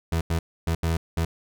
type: tone bursts at uneven times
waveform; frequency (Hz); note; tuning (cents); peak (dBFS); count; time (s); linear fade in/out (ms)
30% pulse; 82.4; E2; 0; -19; 5; 0.12-0.21 / 0.3-0.39 / 0.67-0.75 / 0.83-0.97 / 1.17-1.25; 5
effects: none